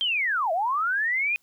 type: linear two-way sweep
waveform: sine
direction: down then up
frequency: 3228 to 622.3 to 2504 Hz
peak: -22 dBFS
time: 0.01-1.36 s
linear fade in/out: 0 ms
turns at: 0.52 s
effects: white hiss -66 dBFS RMS until 1.42 s